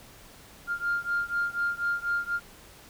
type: beating tone pair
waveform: sine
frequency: 1400 / 1404.1 Hz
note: F6 / F6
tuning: +4 / +9 cents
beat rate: 4.1 Hz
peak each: -28 / -29 dBFS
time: 0.67-2.4 s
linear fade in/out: 50 ms
effects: tanh soft clip ceiling -20 dBFS + pink hiss -51 dBFS RMS until 2.89 s